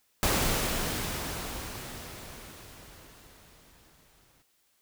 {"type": "noise with exponential decay", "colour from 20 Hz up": "pink", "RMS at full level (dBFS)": -25, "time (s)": [0.23, 4.42], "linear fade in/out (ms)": 0, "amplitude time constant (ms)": 910, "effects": ["white hiss -70 dBFS RMS until 4.81 s"]}